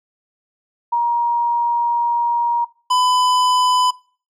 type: tone pair in turn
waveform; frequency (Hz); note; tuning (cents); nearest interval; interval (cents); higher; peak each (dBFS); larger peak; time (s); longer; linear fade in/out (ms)
sine / square; 946 / 1002.3; A#5 / B5; +25 / +25; minor second; 100; second; -14; neither; 0.92-2.65 / 2.9-3.91; first; 10
effects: noise-tail reverb RT60 0.4 s tail -22 dB re dry + low-pass 8000 Hz 12 dB/octave